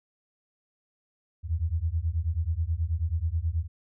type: beating tone pair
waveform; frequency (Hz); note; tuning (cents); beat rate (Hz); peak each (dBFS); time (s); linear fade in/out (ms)
sine; 77.78 / 87.08; D#2 / F2; 0 / -5; 9.3; -28; 1.43-3.68; 50
effects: none